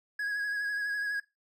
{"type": "tone with vibrato", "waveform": "triangle", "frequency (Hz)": 1661.2, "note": "G#6", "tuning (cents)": 0, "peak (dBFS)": -28, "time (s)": [0.19, 1.2], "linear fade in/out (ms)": 5, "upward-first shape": "sine", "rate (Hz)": 12, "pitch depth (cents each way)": 30, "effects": ["noise-tail reverb RT60 0.2 s tail -17 dB re dry"]}